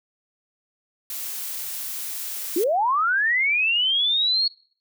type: noise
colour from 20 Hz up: blue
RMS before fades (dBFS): -31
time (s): 1.1-2.64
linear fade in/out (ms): 2
type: linear sweep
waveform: sine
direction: up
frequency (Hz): 310 to 4363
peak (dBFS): -18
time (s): 2.56-4.48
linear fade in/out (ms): 5
effects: noise-tail reverb RT60 0.5 s tail -24 dB re dry